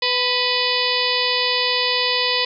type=harmonic tone with a mistuned harmonic; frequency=497.8 Hz; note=B4; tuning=14 cents sharp; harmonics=1 / 2 / 4 / 5 / 6 / 7 / 8 / 9 / 10; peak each=-26 / -26 / -26 / -26 / -26 / -26 / -26 / -26 / -26 dBFS; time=0.02-2.45 s; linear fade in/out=5 ms; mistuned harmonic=4; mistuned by=-25 cents; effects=none